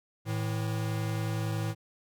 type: tone pair together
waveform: square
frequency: 110 / 160.86 Hz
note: A2 / E3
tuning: 0 / -42 cents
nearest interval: perfect fifth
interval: 658 cents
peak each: -31 / -36 dBFS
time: 0.25-1.75 s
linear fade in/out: 50 ms
effects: none